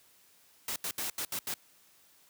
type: noise bursts at uneven times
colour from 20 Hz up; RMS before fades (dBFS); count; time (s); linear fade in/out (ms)
white; -35; 6; 0.68-0.76 / 0.84-0.91 / 0.98-1.1 / 1.18-1.25 / 1.32-1.39 / 1.47-1.54; 2
effects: white hiss -63 dBFS RMS until 2.29 s + high-pass 80 Hz 12 dB/octave